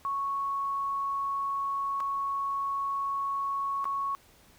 sine tone with dropouts, 1107 Hz, C#6, 3 cents flat, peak -28 dBFS, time 0.05-4.15 s, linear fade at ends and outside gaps 0 ms, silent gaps 2.002-2.005 / 3.843-3.854 s, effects pink hiss -59 dBFS RMS until 4.58 s

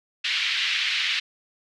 pink band-pass noise, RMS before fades -25 dBFS, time 0.24-1.2 s, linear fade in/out 10 ms, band 2100 to 3900 Hz, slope 24 dB/octave, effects none

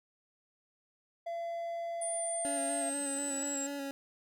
triangle tone, 678 Hz, E5, 49 cents sharp, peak -33 dBFS, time 1.26-2.9 s, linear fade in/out 10 ms
sine exponential sweep, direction down, 9397 to 7570 Hz, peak -35 dBFS, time 2.01-3.67 s, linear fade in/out 10 ms
25% pulse tone with vibrato, 280 Hz, C#4, 18 cents sharp, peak -33 dBFS, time 2.45-3.91 s, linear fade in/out 0 ms, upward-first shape square, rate 4.1 Hz, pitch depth 21 cents each way
effects none

